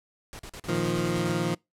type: noise bursts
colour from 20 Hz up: pink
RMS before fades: -41 dBFS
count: 10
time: 0.33-1.318 s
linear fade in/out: 0 ms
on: 61 ms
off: 42 ms
type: chord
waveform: 20% pulse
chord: Bb suspended fourth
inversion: none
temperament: equal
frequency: 116.54 / 155.56 / 174.61 Hz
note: Bb2 / Eb3 / F3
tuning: 0 / 0 / 0 cents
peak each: -28 / -25 / -23 dBFS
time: 0.68-1.55 s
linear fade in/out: 10 ms
effects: noise-tail reverb RT60 0.2 s tail -25 dB re dry + low-pass 11000 Hz 12 dB/octave